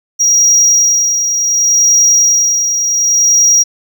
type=tone with tremolo; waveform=triangle; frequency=5710 Hz; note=F8; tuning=37 cents sharp; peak=-4 dBFS; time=0.19-3.64 s; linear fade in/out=20 ms; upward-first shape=sine; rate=0.68 Hz; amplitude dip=50%; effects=none